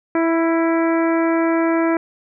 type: harmonic tone with a mistuned harmonic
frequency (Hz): 329.6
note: E4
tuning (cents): 0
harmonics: 1 / 2 / 3 / 4 / 5 / 6 / 7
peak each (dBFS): -16 / -22 / -26 / -28 / -30 / -32 / -33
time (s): 0.15-1.97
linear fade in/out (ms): 2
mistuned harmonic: 4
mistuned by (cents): +18
effects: none